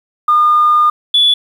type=tone pair in turn; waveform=sine; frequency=1215 / 3437 Hz; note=D#6 / A7; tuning=-42 / -41 cents; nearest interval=octave + tritone; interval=1801 cents; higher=second; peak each=-6 dBFS; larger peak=neither; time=0.28-0.9 / 1.14-1.34 s; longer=first; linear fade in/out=5 ms; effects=tanh soft clip ceiling -2 dBFS + 7-bit